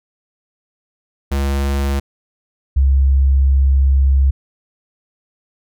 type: tone pair in turn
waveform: square / sine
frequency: 69.3 / 67.68 Hz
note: C#2 / C#2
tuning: 0 / -41 cents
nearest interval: unison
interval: 41 cents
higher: first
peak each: -16 / -9 dBFS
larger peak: second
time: 1.31-2 / 2.76-4.31 s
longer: second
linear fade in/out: 10 ms
effects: none